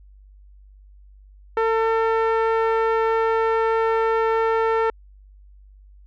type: tone with low-pass filter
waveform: sawtooth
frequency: 449.6 Hz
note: A4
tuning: 37 cents sharp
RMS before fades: -20 dBFS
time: 1.57-4.9 s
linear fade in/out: 2 ms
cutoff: 1500 Hz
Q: 1.3
effects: added 49 Hz sine -45 dBFS peak until 6.06 s